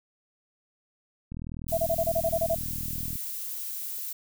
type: click train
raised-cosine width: 5 ms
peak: -25 dBFS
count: 75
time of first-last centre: 1.32-3.156 s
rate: 40.3 Hz
type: noise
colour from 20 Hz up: violet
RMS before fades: -35 dBFS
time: 1.68-4.13 s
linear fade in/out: 5 ms
type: tone bursts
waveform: sine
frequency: 659.3 Hz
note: E5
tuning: in tune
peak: -22 dBFS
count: 10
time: 1.72-2.552 s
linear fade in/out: 10 ms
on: 58 ms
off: 28 ms
effects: none